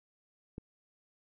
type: click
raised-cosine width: 3 ms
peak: -28 dBFS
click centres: 0.581 s
effects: none